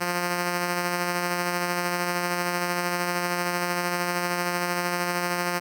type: tone with tremolo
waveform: 5% pulse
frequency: 176.2 Hz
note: F3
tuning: 16 cents sharp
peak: -12 dBFS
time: 0-5.6 s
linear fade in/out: 20 ms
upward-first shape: sine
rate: 13 Hz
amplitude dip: 30%
effects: none